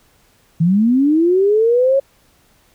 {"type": "linear sweep", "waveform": "sine", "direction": "up", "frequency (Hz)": [156.2, 554.4], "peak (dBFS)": -10, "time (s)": [0.6, 2], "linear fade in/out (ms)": 10, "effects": ["pink hiss -55 dBFS RMS until 2.74 s"]}